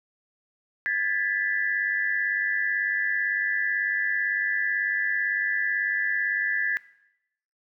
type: tone cluster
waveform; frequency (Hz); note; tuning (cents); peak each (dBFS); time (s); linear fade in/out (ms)
sine; 1639 / 1737 / 1980; G#6 / A6 / B6; -23 / -23 / +4; -30 / -26 / -29; 0.86-6.77; 0
effects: noise-tail reverb RT60 0.8 s tail -17 dB re dry